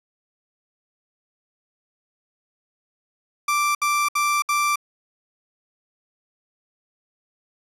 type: tone bursts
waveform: 30% pulse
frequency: 1174.7 Hz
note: D6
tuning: in tune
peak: -16 dBFS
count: 4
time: 3.48-4.758 s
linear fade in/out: 5 ms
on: 270 ms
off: 66 ms
effects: resampled to 32000 Hz